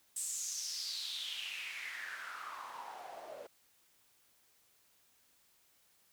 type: noise with band-pass filter sweep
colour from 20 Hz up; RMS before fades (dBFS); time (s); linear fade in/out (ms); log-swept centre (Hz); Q
white; -43; 0.16-3.47; 5; 8400 to 530; 5.6
effects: white hiss -70 dBFS RMS until 6.12 s